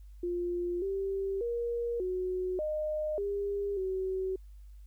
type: tone with pitch steps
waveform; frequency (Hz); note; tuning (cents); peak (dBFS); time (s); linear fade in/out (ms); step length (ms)
sine; 351 / 389.9 / 472.2 / 367.9 / 612 / 402.8 / 377.5; F4 / G4 / A#4 / F#4 / D#5 / G4 / F#4; +9 / -9 / +22 / -10 / -29 / +47 / +35; -30; 0.23-4.36; 5; 590
effects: added 50 Hz sine -47 dBFS peak until 4.86 s + white hiss -74 dBFS RMS until 4.86 s